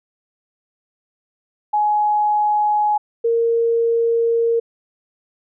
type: tone pair in turn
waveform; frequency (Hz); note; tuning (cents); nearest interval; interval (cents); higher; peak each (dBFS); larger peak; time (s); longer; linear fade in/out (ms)
sine; 840 / 462.8; G#5 / A#4; +19 / -13; minor seventh; 1032; first; -14; neither; 1.73-2.98 / 3.24-4.6; second; 10
effects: none